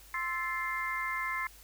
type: harmonic tone with a mistuned harmonic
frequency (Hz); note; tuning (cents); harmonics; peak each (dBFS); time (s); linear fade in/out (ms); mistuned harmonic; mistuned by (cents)
349.2; F4; 0; 3 / 4 / 5 / 6; -36 / -41 / -38 / -35; 0.14-1.47; 2; 4; -94
effects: added 50 Hz sine -56 dBFS peak until 1.63 s + white hiss -56 dBFS RMS until 1.63 s